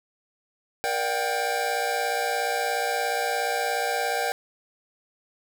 square tone cluster, 474 / 588 / 727 / 784 / 1586 Hz, A#4 / D5 / F#5 / G5 / G6, +29 / +2 / -31 / 0 / +20 cents, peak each -32 / -33 / -33 / -29 / -32 dBFS, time 0.84-4.32 s, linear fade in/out 0 ms, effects none

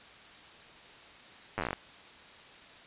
slowing click train, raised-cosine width 0.5 ms, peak -17 dBFS, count 11, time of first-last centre 1.58-1.73 s, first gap 9 ms, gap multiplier 1.11, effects white hiss -52 dBFS RMS until 2.86 s + resampled to 8000 Hz

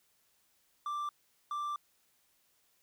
triangle tone bursts at uneven times, 1177 Hz, D6, 3 cents sharp, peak -32 dBFS, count 2, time 0.86-1.09 / 1.51-1.76 s, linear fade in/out 2 ms, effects white hiss -72 dBFS RMS until 2.82 s

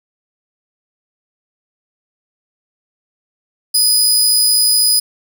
20% pulse tone, 4978 Hz, D#8, in tune, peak -4 dBFS, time 3.74-5 s, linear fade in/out 10 ms, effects none

